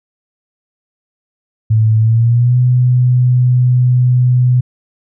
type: tone with pitch glide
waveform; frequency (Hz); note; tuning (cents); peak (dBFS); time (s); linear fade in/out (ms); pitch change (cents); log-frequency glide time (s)
sine; 110.1 to 125.02; A2 to B2; +2 to +22; -7; 1.7-4.61; 10; +220; 1.99-2.57
effects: none